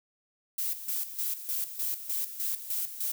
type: noise with tremolo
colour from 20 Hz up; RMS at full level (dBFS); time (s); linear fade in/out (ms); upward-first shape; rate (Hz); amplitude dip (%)
violet; -31; 0.58-3.12; 5; square; 3.3; 70
effects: none